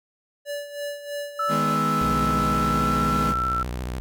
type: tone with tremolo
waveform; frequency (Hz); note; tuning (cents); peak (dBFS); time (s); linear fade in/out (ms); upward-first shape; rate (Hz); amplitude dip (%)
square; 578; D5; -28; -28; 0.45-1.77; 50; sine; 3.1; 70
type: tone with pitch glide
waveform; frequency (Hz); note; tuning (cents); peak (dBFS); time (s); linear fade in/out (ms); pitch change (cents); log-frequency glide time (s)
sine; 1318.5 to 1338.5; E6 to E6; 0 to +26; -22; 1.39-3.63; 5; +26; 2.34-3.03
type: chord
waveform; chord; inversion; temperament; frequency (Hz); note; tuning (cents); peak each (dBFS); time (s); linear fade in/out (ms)
35% pulse; G# minor; second; equal; 155.56 / 207.7 / 246.9; D#3 / G#3 / B3; 0 / 0 / 0; -26 / -26 / -27; 1.48-3.35; 50
type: tone with vibrato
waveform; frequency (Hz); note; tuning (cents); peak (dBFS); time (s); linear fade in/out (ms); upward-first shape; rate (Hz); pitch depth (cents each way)
sawtooth; 61.9; B1; +5; -24; 2.01-4; 0; sine; 14; 160
effects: none